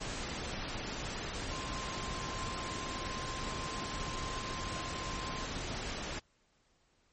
sine tone in noise, 1046.5 Hz, C6, in tune, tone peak -43 dBFS, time 1.5-5.47 s, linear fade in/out 20 ms, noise pink, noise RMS -39 dBFS, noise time 0-6.2 s, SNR -7 dB, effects pink hiss -72 dBFS RMS until 7.12 s + MP3 32 kbps

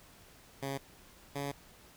10% pulse tone pair in turn, 137.3 / 141.16 Hz, C#3 / C#3, -16 / +32 cents, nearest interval unison, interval 48 cents, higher second, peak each -27 dBFS, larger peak neither, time 0.62-0.78 / 1.35-1.52 s, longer second, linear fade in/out 10 ms, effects pink hiss -58 dBFS RMS until 1.96 s

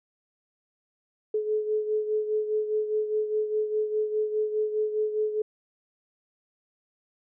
sine beating tone pair, 427.4 / 432.3 Hz, G#4 / A4, +50 / -31 cents, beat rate 4.9 Hz, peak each -25 / -32 dBFS, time 1.34-5.42 s, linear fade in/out 5 ms, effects none

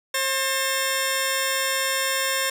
10% pulse tone pair together, 535.1 / 1800 Hz, C5 / A6, +39 / +39 cents, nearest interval octave + major sixth, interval 2100 cents, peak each -16 dBFS, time 0.14-2.5 s, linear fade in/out 5 ms, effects none

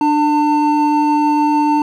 triangle tone pair together, 297.1 / 898 Hz, D4 / A5, +20 / +35 cents, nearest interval octave + perfect fifth, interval 1915 cents, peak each -12 dBFS, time 0.01-1.82 s, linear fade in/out 2 ms, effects none

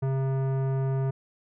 sine tone with tanh clipping, 134 Hz, C3, 42 cents sharp, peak -26 dBFS, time 0.02-1.11 s, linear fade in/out 10 ms, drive 16 dB, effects none

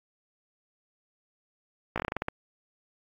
slowing click train, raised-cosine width 0.5 ms, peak -14 dBFS, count 10, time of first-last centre 1.96-2.284 s, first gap 17 ms, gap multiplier 1.18, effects AAC 48 kbps

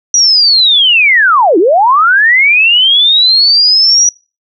sine linear two-way sweep, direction down then up, 5850 to 307.1 to 5850 Hz, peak -4 dBFS, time 0.14-4.09 s, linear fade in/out 2 ms, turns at 1.58 s, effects noise-tail reverb RT60 0.3 s tail -24 dB re dry

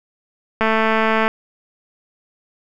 click train, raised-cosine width 0.5 ms, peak -3 dBFS, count 149, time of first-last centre 0.61-1.28 s, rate 221 Hz, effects none

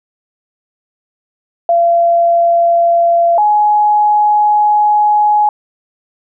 sine tone pair in turn, 683 / 839.1 Hz, F5 / G#5, -39 / +18 cents, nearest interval major third, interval 357 cents, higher second, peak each -7 dBFS, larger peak neither, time 1.69-3.38 / 3.38-5.49 s, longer second, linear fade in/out 2 ms, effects none

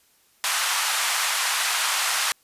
pink band-pass noise, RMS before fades -24 dBFS, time 0.44-2.32 s, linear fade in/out 0 ms, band 930 to 12000 Hz, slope 24 dB/octave, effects white hiss -61 dBFS RMS until 2.43 s + resampled to 32000 Hz

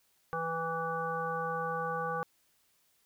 harmonic tone with a mistuned harmonic, 164.81 Hz, E3, in tune, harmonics 1 / 3 / 5 / 7 / 9, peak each -42 / -37 / -38 / -36 / -40 dBFS, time 0.33-2.23 s, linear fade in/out 0 ms, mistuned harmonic 5, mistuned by -18 cents, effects white hiss -71 dBFS RMS until 3.05 s

